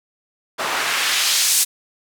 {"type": "noise with band-pass filter sweep", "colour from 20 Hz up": "white", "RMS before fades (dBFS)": -19, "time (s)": [0.58, 1.65], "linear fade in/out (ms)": 20, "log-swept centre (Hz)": [790, 8100], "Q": 0.88, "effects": []}